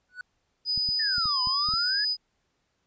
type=tone with exponential growth; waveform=triangle; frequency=1480 Hz; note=F#6; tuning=in tune; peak=-29 dBFS; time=0.09-0.21 s; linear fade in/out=2 ms; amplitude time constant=25 ms
type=tone; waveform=sine; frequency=4980 Hz; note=D#8; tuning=1 cent sharp; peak=-24 dBFS; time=0.65-2.17 s; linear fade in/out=50 ms
type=clicks; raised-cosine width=5 ms; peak=-28 dBFS; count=7; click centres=0.777 / 0.889 / 1.182 / 1.256 / 1.472 / 1.688 / 1.738 s
type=exponential two-way sweep; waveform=triangle; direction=down then up; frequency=1838 to 987.8 to 1743 Hz; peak=-28 dBFS; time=0.99-2.05 s; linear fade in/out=10 ms; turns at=1.43 s
effects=pink hiss -74 dBFS RMS until 2.86 s + resampled to 16000 Hz